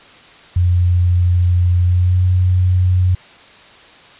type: tone with pitch glide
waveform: sine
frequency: 88.7 to 91.19 Hz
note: F2 to F#2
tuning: +27 to -25 cents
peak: -10 dBFS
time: 0.56-3.15 s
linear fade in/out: 5 ms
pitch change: +48 cents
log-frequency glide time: 1.82-2.22 s
effects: white hiss -42 dBFS RMS until 4.19 s + resampled to 8000 Hz